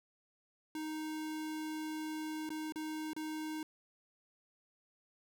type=tone with dropouts; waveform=square; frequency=311.1 Hz; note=D#4; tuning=in tune; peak=-39 dBFS; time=0.75-3.63 s; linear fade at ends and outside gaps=2 ms; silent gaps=2.492-2.503 / 2.723-2.758 / 3.133-3.164 s; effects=none